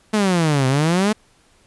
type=exponential two-way sweep; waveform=sawtooth; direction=down then up; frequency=220 to 127.9 to 220 Hz; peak=-11 dBFS; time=0.13-1.13 s; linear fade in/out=10 ms; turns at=0.67 s; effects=pink hiss -56 dBFS RMS until 1.66 s + resampled to 24000 Hz